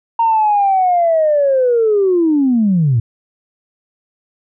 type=linear sweep; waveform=sine; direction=down; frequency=928 to 107.6 Hz; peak=-9 dBFS; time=0.19-3 s; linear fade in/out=5 ms; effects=tanh soft clip ceiling -5 dBFS